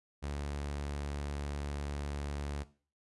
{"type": "tone", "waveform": "sawtooth", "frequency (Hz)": 71.9, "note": "D2", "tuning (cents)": -36, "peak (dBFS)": -32, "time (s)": [0.22, 2.64], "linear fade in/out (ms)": 20, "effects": ["noise-tail reverb RT60 0.4 s tail -17 dB re dry", "resampled to 24000 Hz"]}